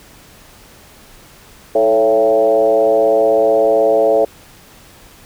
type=tone with frequency modulation; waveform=sine; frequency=554.4 Hz; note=C#5; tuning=in tune; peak=-9 dBFS; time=1.75-4.25 s; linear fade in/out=5 ms; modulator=116 Hz; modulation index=1.3; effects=pink hiss -43 dBFS RMS until 5.25 s